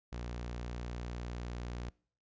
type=tone; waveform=sawtooth; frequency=59.8 Hz; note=A#1; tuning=45 cents sharp; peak=-35 dBFS; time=0.12-1.9 s; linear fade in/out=10 ms; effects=noise-tail reverb RT60 0.5 s tail -25 dB re dry + resampled to 16000 Hz